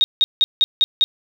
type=tone bursts; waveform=sine; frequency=3726 Hz; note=A#7; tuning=2 cents flat; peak=-11 dBFS; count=6; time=0.01-1.04 s; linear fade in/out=0 ms; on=30 ms; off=170 ms; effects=7-bit